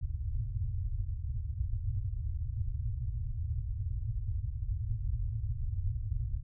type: low-pass noise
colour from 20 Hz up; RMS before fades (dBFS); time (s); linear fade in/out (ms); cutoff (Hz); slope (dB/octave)
white; -34; 0.01-6.43; 10; 120; 96
effects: none